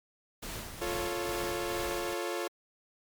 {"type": "noise with tremolo", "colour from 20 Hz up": "pink", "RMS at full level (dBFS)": -39, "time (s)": [0.42, 2.14], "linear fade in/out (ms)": 10, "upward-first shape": "sine", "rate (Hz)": 2.3, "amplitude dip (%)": 50}
{"type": "chord", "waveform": "sawtooth", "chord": "F augmented", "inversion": "none", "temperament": "equal", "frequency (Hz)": [349.2, 440, 554.4], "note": ["F4", "A4", "C#5"], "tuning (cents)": [0, 0, 0], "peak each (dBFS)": [-31, -34, -34], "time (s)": [0.81, 2.48], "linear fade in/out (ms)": 10}
{"effects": ["MP3 96 kbps"]}